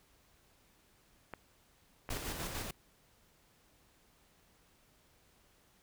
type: clicks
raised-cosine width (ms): 0.5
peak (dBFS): -27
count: 3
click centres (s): 1.337 / 2.091 / 2.17
type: noise with tremolo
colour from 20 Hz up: pink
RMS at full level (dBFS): -39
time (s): 2.1-2.71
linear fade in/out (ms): 5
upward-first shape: square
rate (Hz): 6.7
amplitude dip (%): 35
effects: pink hiss -68 dBFS RMS until 5.82 s